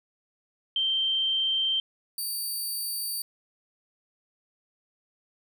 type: tone pair in turn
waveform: sine / 10% pulse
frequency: 3136 / 4619 Hz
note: G7 / D8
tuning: 0 / -30 cents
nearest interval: perfect fifth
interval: 670 cents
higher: second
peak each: -23 dBFS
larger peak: neither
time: 0.76-1.8 / 2.18-3.22 s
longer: neither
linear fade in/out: 2 ms
effects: none